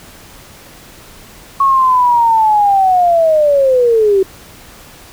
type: linear sweep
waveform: sine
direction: down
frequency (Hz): 1107 to 376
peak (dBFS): -7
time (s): 1.6-4.23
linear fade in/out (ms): 5
effects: pink hiss -38 dBFS RMS until 5.12 s